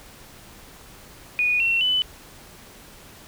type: tone with pitch steps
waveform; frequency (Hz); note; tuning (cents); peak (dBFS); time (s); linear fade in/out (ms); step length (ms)
sine; 2464 / 2718 / 2999; D#7 / F7 / F#7; -17 / -48 / +23; -18; 1.39-2.02; 0; 210
effects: pink hiss -46 dBFS RMS until 3.27 s